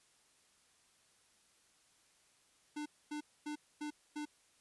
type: tone bursts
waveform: square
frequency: 298.6 Hz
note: D4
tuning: 29 cents sharp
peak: -40 dBFS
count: 5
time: 2.76-4.255 s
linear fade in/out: 10 ms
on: 99 ms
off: 250 ms
effects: white hiss -70 dBFS RMS until 4.6 s + resampled to 24000 Hz